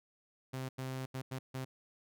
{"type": "tone bursts at uneven times", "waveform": "sawtooth", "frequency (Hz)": 130.81, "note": "C3", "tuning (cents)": 0, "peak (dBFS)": -34, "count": 5, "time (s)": [[0.53, 0.69], [0.78, 1.06], [1.14, 1.22], [1.31, 1.39], [1.54, 1.65]], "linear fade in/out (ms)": 10, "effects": []}